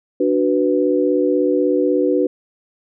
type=chord; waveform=sine; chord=B minor; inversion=first; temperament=equal; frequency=293.7 / 370 / 493.9 Hz; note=D4 / F#4 / B4; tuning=0 / 0 / 0 cents; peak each=-18 dBFS; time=0.2-2.27 s; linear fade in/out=5 ms; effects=none